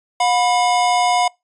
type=tone pair together; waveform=square; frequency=719 / 987.6 Hz; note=F#5 / B5; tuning=-50 / 0 cents; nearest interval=perfect fourth; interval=550 cents; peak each=-16 / -20 dBFS; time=0.2-1.28 s; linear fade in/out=5 ms; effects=noise-tail reverb RT60 0.2 s tail -25 dB re dry + resampled to 22050 Hz